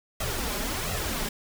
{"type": "noise with flanger", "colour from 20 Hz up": "pink", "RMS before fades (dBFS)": -30, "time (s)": [0.2, 1.29], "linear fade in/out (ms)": 5, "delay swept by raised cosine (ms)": [1.5, 4.9], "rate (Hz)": 1.4, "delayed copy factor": 0.65, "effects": []}